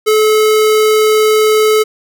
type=tone; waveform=square; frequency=431.2 Hz; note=A4; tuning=35 cents flat; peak=-8 dBFS; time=0.06-1.84 s; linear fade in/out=20 ms; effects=none